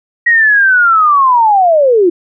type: linear sweep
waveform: sine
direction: down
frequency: 1911 to 330 Hz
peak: -5 dBFS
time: 0.26-2.1 s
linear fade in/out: 10 ms
effects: none